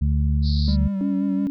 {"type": "harmonic tone", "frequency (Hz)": 73, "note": "D2", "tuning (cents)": -10, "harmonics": [1, 2, 3], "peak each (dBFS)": [-18, -24, -28], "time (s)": [0.01, 0.88], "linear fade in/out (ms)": 10}
{"type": "band-pass noise", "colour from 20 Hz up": "white", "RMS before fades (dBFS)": -34, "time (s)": [0.42, 0.77], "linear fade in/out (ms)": 50, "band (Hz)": [3900, 4800], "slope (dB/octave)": 96}
{"type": "tone with vibrato", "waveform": "triangle", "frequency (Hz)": 196, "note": "G3", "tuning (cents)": 0, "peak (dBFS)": -20, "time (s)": [0.68, 1.47], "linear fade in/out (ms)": 0, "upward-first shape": "sine", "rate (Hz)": 5.7, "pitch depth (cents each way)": 38}
{"type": "tone", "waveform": "sine", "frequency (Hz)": 280, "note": "C#4", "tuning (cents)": 18, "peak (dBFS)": -22, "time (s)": [1.01, 1.5], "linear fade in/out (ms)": 0}
{"effects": []}